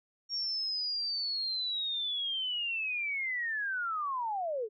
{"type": "linear sweep", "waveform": "sine", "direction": "down", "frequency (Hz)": [5580, 406.9], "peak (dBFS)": -31, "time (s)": [0.29, 4.69], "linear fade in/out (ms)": 50, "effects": []}